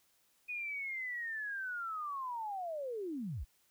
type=linear sweep; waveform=sine; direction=down; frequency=2489 to 40.74 Hz; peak=-37 dBFS; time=0.48-3.45 s; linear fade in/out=20 ms; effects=white hiss -72 dBFS RMS until 3.7 s